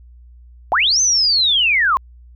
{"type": "linear two-way sweep", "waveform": "sine", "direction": "up then down", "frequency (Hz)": [622.3, 6272, 1005], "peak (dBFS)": -12, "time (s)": [0.72, 1.97], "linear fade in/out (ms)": 0, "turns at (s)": 1.01, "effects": ["added 60 Hz sine -40 dBFS peak until 2.35 s"]}